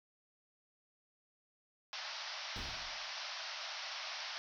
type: band-pass noise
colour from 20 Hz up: white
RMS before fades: -44 dBFS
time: 1.93-4.38 s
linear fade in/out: 0 ms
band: 580 to 5700 Hz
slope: 96 dB/octave
type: noise with exponential decay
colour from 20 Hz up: brown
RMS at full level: -40 dBFS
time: 2.56-3.12 s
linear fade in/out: 2 ms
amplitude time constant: 120 ms
effects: none